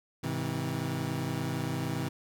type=chord; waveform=25% pulse; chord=Ab augmented; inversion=none; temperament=equal with one note detuned; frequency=103.83 / 130.81 / 161.33 Hz; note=Ab2 / C3 / E3; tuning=0 / 0 / -37 cents; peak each=-35 / -30 / -31 dBFS; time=0.23-2.09 s; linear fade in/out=10 ms; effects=none